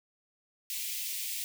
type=high-pass noise; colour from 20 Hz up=white; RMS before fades=-36 dBFS; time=0.7-1.44 s; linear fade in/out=0 ms; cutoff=2100 Hz; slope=48 dB/octave; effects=none